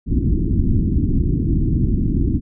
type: low-pass noise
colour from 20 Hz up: pink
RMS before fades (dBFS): -17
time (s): 0.06-2.41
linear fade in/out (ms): 50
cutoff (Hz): 330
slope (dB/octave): 48
effects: none